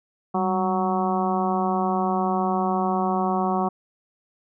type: harmonic tone with a mistuned harmonic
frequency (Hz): 185.8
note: F#3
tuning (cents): +7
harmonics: 1 / 2 / 3 / 4 / 5 / 6 / 7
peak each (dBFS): -25 / -28 / -34 / -25 / -30 / -29 / -37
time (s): 0.34-3.69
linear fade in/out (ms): 10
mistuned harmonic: 1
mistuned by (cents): +62
effects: none